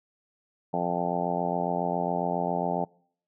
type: harmonic tone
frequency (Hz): 87.31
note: F2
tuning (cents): 0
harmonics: 2 / 3 / 4 / 5 / 6 / 7 / 8 / 9 / 10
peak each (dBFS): -32 / -36 / -38 / -35 / -38 / -33 / -33 / -32 / -35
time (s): 0.73-2.85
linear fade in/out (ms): 10
effects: noise-tail reverb RT60 0.6 s tail -26 dB re dry